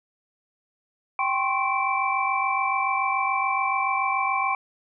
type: tone cluster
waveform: sine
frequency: 782 / 1046 / 1093 / 2331 Hz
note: G5 / C6 / C#6 / D7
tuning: -4 / -1 / -25 / -14 cents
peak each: -27 dBFS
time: 1.19-4.55 s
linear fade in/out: 2 ms
effects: none